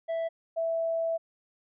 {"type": "tone pair in turn", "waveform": ["triangle", "sine"], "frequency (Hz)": [659.3, 659.3], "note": ["E5", "E5"], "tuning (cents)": [0, 0], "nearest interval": "unison", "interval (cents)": 0, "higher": "neither", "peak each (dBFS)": -26, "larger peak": "neither", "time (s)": [[0.08, 0.29], [0.56, 1.18]], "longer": "second", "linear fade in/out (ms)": 20, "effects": ["resampled to 8000 Hz"]}